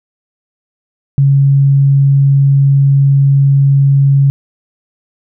sine tone, 138.59 Hz, C#3, in tune, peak -5 dBFS, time 1.18-4.3 s, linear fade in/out 0 ms, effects none

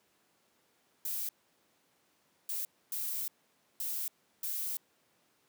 violet noise bursts at uneven times, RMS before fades -36 dBFS, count 5, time 1.05-1.29 / 2.49-2.65 / 2.92-3.28 / 3.8-4.08 / 4.43-4.77 s, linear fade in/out 2 ms, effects pink hiss -71 dBFS RMS until 5.48 s + high-pass 200 Hz 12 dB/octave

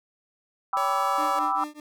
sine chord, E minor seventh, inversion first, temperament equal, 784 / 987.8 / 1174.7 / 1318.5 Hz, G5 / B5 / D6 / E6, 0 / 0 / 0 / 0 cents, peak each -28 dBFS, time 0.73-1.64 s, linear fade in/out 2 ms
sawtooth tone, 565 Hz, C#5, 33 cents sharp, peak -27 dBFS, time 0.77-1.39 s, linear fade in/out 0 ms
40% pulse tone with tremolo, 299.6 Hz, D4, 35 cents sharp, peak -31 dBFS, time 1.18-1.8 s, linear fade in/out 2 ms, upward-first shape triangle, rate 4.9 Hz, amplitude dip 100%
effects none

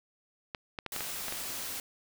clicks, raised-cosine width 0.3 ms, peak -20 dBFS, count 7, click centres 0.548 / 0.788 / 0.863 / 0.963 / 1.007 / 1.283 / 1.324 s
white noise, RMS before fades -38 dBFS, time 0.92-1.8 s, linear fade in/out 2 ms
effects none

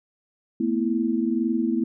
sine chord, A suspended second, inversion none, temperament equal with one note detuned, 224.9 / 246.9 / 329.6 Hz, A3 / B3 / E4, +38 / 0 / 0 cents, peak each -25 dBFS, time 0.6-1.84 s, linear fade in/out 5 ms, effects none

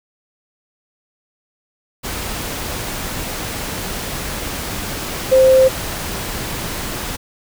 sine tone in noise, 523.3 Hz, C5, in tune, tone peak -7 dBFS, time 5.31-5.69 s, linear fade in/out 20 ms, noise pink, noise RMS -25 dBFS, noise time 2.03-7.17 s, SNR +15 dB, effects none

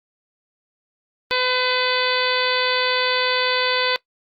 harmonic tone with a mistuned harmonic, 505 Hz, B4, 39 cents sharp, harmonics 1 / 2 / 3 / 4 / 5 / 6 / 7 / 8 / 9, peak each -24 / -26 / -26 / -26 / -27 / -31 / -26 / -29 / -28 dBFS, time 1.31-3.96 s, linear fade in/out 0 ms, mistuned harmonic 7, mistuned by -19 cents, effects noise-tail reverb RT60 0.1 s tail -20 dB re dry + Opus 32 kbps

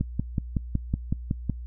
click train, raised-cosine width 5 ms, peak -12 dBFS, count 9, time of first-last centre 0.01-1.497 s, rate 5.38 Hz, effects noise-tail reverb RT60 0.1 s tail -24 dB re dry + added 60 Hz sine -34 dBFS peak until 1.66 s

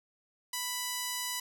5% pulse tone, 990 Hz, B5, 4 cents sharp, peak -21 dBFS, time 0.53-1.4 s, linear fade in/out 5 ms, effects none

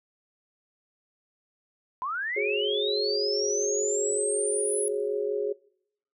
sine linear sweep, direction up, 974 to 10400 Hz, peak -28 dBFS, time 2.02-4.88 s, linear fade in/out 0 ms
sine chord, F# suspended second, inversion none, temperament equal with one note detuned, 370 / 415.3 / 548 Hz, F#4 / G#4 / C#5, 0 / 0 / -20 cents, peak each -33 / -27 / -33 dBFS, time 2.36-5.53 s, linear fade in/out 10 ms
effects noise-tail reverb RT60 0.7 s tail -24 dB re dry

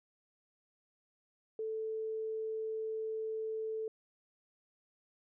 sine tone, 440 Hz, A4, in tune, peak -35 dBFS, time 1.59-3.88 s, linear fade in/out 2 ms, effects none

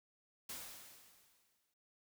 white noise with exponential decay, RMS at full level -45 dBFS, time 0.49-1.74 s, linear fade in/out 5 ms, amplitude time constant 270 ms, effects none

